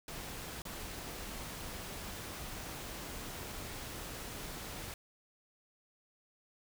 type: noise with dropouts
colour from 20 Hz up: pink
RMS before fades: -44 dBFS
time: 0.08-4.94 s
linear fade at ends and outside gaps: 2 ms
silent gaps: 0.62-0.652 s
effects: none